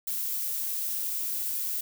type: noise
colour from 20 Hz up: violet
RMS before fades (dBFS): -31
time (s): 0.07-1.81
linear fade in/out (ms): 5
effects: none